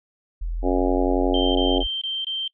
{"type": "tone", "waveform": "sine", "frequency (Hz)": 41.73, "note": "E1", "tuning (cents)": 22, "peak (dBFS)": -24, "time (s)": [0.41, 1.87], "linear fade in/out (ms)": 10}
{"type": "harmonic tone", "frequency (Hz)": 91.2, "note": "F#2", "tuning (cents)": -24, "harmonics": [3, 4, 5, 6, 7, 8, 9], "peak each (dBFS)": [-22, -24, -26, -28, -29, -30, -31], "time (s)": [0.62, 1.84], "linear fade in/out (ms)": 50}
{"type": "tone bursts", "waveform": "sine", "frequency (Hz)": 3136, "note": "G7", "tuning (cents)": 0, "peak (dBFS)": -24, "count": 5, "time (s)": [1.34, 2.478], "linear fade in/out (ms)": 2, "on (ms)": 210, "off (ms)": 22}
{"effects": ["noise-tail reverb RT60 0.1 s tail -23 dB re dry"]}